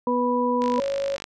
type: harmonic tone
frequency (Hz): 245.9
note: B3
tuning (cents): -7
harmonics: 1 / 2 / 4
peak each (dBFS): -24 / -24 / -24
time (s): 0.07-0.8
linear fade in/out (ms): 2
type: click train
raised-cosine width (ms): 0.2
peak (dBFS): -17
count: 32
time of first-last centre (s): 0.62-1.241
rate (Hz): 49.9
type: tone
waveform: sine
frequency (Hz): 554.4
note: C#5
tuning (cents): 0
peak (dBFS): -23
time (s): 0.77-1.17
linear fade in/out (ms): 20
effects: none